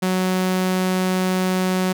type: tone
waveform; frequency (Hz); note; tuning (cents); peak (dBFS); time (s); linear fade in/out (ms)
sawtooth; 185.3; F#3; +3; -14; 0.02-1.93; 10
effects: none